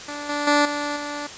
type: tone with level steps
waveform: 10% pulse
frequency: 291.9 Hz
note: D4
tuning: 10 cents flat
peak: -22 / -15 / -7 / -16 / -20 dBFS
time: 0.08-1.27 s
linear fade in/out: 5 ms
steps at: 0.29 / 0.47 / 0.65 / 0.96 s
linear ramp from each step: 5 ms
effects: white hiss -37 dBFS RMS until 1.37 s + resampled to 16000 Hz